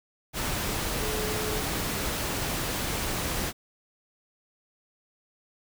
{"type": "tone in noise", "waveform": "sine", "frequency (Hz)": 428.5, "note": "A4", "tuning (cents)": -46, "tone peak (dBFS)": -33, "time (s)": [0.99, 1.63], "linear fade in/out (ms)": 50, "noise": "pink", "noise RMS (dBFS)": -30, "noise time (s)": [0.33, 3.53], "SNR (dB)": -6, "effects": []}